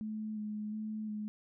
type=tone with vibrato; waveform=sine; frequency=213.7 Hz; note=G#3; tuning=50 cents sharp; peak=-36 dBFS; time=0.01-1.28 s; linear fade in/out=0 ms; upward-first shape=square; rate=1.4 Hz; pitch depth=17 cents each way; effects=none